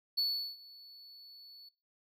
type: tone with ADSR envelope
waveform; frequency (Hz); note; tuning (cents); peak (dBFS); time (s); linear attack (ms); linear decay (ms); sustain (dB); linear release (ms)
triangle; 4435; C#8; 0; -26; 0.17-1.69; 14; 380; -23; 6
effects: noise-tail reverb RT60 0.3 s tail -21 dB re dry